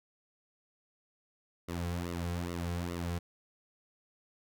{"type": "tone with flanger", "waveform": "sawtooth", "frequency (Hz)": 86.6, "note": "F2", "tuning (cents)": -14, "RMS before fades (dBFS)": -36, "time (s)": [1.68, 3.19], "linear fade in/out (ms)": 10, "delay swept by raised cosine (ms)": [1.2, 3.4], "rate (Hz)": 2.4, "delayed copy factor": -0.85, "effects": []}